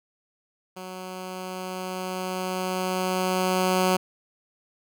10% pulse tone with level ramp, 185 Hz, F#3, in tune, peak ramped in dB -28 to -11 dBFS, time 0.76-3.97 s, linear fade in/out 10 ms, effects none

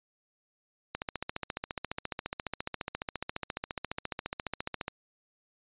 click train, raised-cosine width 0.3 ms, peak -17 dBFS, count 58, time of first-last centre 0.95-4.881 s, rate 14.5 Hz, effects resampled to 8000 Hz

